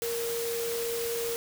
sine tone in noise, 466.2 Hz, A#4, in tune, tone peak -30 dBFS, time 0.02-1.36 s, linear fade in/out 0 ms, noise white, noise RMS -36 dBFS, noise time 0.02-1.36 s, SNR +3 dB, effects none

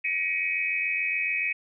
sine tone cluster, 1914 / 2214 / 2301 / 2524 Hz, A#6 / C#7 / D7 / D#7, +45 / -3 / -36 / +24 cents, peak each -35 / -32 / -31 / -27 dBFS, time 0.04-1.53 s, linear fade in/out 10 ms, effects none

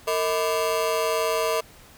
30% pulse ring-modulated tone, 546 Hz, C#5, 26 cents flat, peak -16 dBFS, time 0.07-1.61 s, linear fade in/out 10 ms, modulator 89.1 Hz, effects pink hiss -50 dBFS RMS until 1.97 s

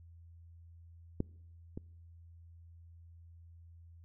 clicks, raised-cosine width 3 ms, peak -19 / -28 dBFS, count 2, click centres 1.204 / 1.775 s, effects noise-tail reverb RT60 0.8 s tail -26 dB re dry + added 84 Hz sine -53 dBFS peak until 4.04 s

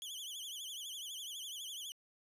sawtooth tone with vibrato, 3200 Hz, G7, 35 cents sharp, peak -40 dBFS, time 0.02-1.92 s, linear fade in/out 0 ms, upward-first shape triangle, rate 12 Hz, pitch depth 170 cents each way, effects resampled to 32000 Hz + 13-bit

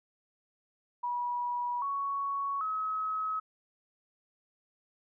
sine tone with pitch steps, 970 / 1114.2 / 1279.9 Hz, B5 / C#6 / D#6, -31 / +9 / +49 cents, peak -30 dBFS, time 1.03-3.4 s, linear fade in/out 10 ms, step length 790 ms, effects none

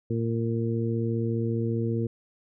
harmonic tone, 114.9 Hz, A#2, 25 cents flat, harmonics 1 / 2 / 3 / 4, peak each -27 / -30 / -32 / -33 dBFS, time 0.1-2.07 s, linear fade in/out 5 ms, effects none

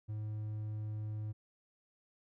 triangle tone, 107 Hz, A2, 48 cents flat, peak -35 dBFS, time 0.08-1.33 s, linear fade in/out 20 ms, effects none

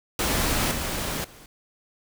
pink noise with level steps, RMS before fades -24 / -29 / -48 dBFS, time 0.19-1.46 s, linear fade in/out 2 ms, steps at 0.71 / 1.24 s, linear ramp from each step 5 ms, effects none

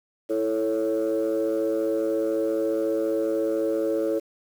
sine chord, A major, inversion second, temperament equal, 329.6 / 440 / 554.4 Hz, E4 / A4 / C#5, 0 / 0 / 0 cents, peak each -25 dBFS, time 0.29-4.2 s, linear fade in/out 20 ms, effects tanh soft clip ceiling -17 dBFS + 8-bit

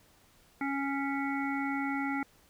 harmonic tone with a mistuned harmonic, 276.6 Hz, C#4, 4 cents flat, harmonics 1 / 3 / 5 / 7 / 8, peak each -32 / -37 / -39 / -40 / -41 dBFS, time 0.61-2.23 s, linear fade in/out 2 ms, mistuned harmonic 7, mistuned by +30 cents, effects pink hiss -63 dBFS RMS until 2.49 s

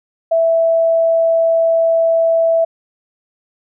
sine tone, 659.3 Hz, E5, in tune, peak -10 dBFS, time 0.31-2.65 s, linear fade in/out 10 ms, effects none

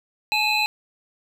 triangle tone cluster, 850 / 2505 / 2631 / 4037 Hz, G#5 / D#7 / E7 / B7, +40 / +11 / -4 / +37 cents, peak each -23 dBFS, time 0.32-0.66 s, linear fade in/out 0 ms, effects none

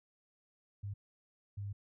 sine tone bursts at uneven times, 100.8 Hz, G2, 49 cents sharp, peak -38 dBFS, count 2, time 0.83-0.94 / 1.57-1.73 s, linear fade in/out 10 ms, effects none

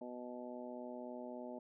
harmonic tone, 123.5 Hz, B2, in tune, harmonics 2 / 3 / 4 / 5 / 6 / 7, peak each -48 / -52 / -53 / -49 / -61 / -55 dBFS, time 0.01-1.59 s, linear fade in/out 5 ms, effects none

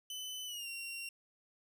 sawtooth tone with pitch glide, 3019 to 2752 Hz, F#7 to F7, +34 to -26 cents, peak -38 dBFS, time 0.1-1.09 s, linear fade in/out 2 ms, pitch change -160 cents, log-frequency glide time 0.45-0.68 s, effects none

